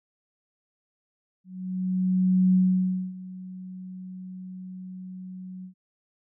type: tone with ADSR envelope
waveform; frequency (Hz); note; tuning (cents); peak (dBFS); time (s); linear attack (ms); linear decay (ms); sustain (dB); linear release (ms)
sine; 185; F#3; 0; -16; 1.44-5.74; 1100; 590; -20; 98
effects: none